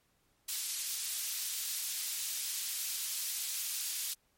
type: high-pass noise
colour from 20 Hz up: pink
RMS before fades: -37 dBFS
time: 0.48-4.14 s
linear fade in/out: 10 ms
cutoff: 4400 Hz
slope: 12 dB/octave
effects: pink hiss -73 dBFS RMS until 4.37 s + MP3 64 kbps